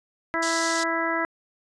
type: harmonic tone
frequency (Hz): 330.3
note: E4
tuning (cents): +4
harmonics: 1 / 2 / 3 / 4 / 5 / 6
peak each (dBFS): -30 / -30 / -30 / -30 / -30 / -30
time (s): 0.34-1.25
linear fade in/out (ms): 0
type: band-pass noise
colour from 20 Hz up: white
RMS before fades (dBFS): -31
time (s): 0.42-0.84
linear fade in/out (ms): 10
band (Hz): 3900 to 7000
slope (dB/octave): 24
effects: resampled to 22050 Hz